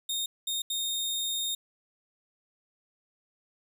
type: tone bursts at uneven times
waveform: sawtooth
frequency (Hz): 3684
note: A#7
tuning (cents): -21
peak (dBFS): -26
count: 3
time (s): 0.09-0.26 / 0.47-0.62 / 0.7-1.55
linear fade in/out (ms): 5
effects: none